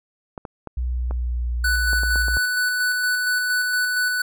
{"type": "clicks", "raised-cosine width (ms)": 1, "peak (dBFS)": -18, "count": 9, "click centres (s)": [0.378, 0.452, 0.673, 1.11, 1.932, 2.034, 2.158, 2.283, 2.369]}
{"type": "tone with pitch glide", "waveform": "sine", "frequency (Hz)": [61.74, 58.51], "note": ["B1", "A#1"], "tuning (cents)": [0, 7], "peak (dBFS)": -21, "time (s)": [0.77, 2.38], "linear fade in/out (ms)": 5, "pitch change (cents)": -93, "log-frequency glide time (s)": [0.88, 1.99]}
{"type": "tone with tremolo", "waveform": "square", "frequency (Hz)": 1490, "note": "F#6", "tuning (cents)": 12, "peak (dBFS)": -19, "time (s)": [1.64, 4.22], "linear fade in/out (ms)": 5, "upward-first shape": "square", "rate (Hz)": 4.3, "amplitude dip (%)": 25}
{"effects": []}